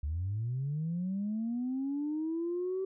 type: linear sweep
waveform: sine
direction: up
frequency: 69.3 to 385 Hz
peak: -30 dBFS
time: 0.03-2.85 s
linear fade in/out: 5 ms
effects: tanh soft clip ceiling -27 dBFS